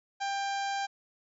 harmonic tone, 793 Hz, G5, 20 cents sharp, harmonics 1 / 2 / 3 / 4 / 5 / 6 / 7 / 8 / 9, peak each -31 / -38 / -44 / -45 / -46 / -47 / -49 / -49 / -52 dBFS, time 0.2-0.87 s, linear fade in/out 20 ms, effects none

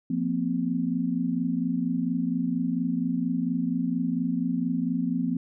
sine chord, F suspended fourth, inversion none, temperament equal with one note detuned, 174.61 / 233.1 / 257.4 Hz, F3 / Bb3 / C4, 0 / 0 / -28 cents, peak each -29 / -29 / -27 dBFS, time 0.1-5.37 s, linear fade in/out 5 ms, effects none

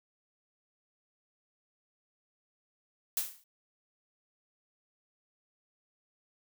blue noise with exponential decay, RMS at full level -28 dBFS, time 3.17-3.44 s, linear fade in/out 2 ms, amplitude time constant 57 ms, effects none

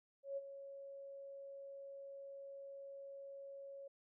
sine tone with ADSR envelope, 553 Hz, C#5, 4 cents flat, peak -38 dBFS, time 0.23-3.88 s, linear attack 140 ms, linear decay 32 ms, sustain -11 dB, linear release 7 ms, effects none

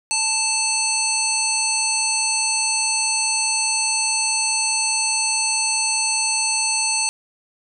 harmonic tone with a mistuned harmonic, 880 Hz, A5, in tune, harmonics 1 / 3 / 5 / 7 / 9 / 10, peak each -28 / -25 / -24 / -25 / -25 / -26 dBFS, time 0.11-7.09 s, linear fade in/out 0 ms, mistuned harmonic 9, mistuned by +25 cents, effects none

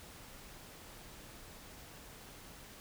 silence, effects pink hiss -53 dBFS RMS until 2.8 s

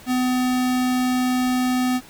square tone, 252.4 Hz, B3, 38 cents sharp, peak -19 dBFS, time 0.06-2.01 s, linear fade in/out 50 ms, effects pink hiss -45 dBFS RMS until 2.09 s

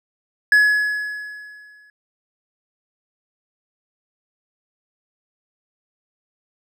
triangle tone with exponential decay, 1692 Hz, G#6, 32 cents sharp, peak -7 dBFS, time 0.52-1.9 s, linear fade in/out 2 ms, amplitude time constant 300 ms, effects none

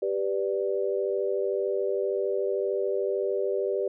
sine chord, G major, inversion none, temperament equal, 392 / 493.9 / 587.3 Hz, G4 / B4 / D5, 0 / 0 / 0 cents, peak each -27 / -30 / -31 dBFS, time 0.02-3.88 s, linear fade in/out 5 ms, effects none

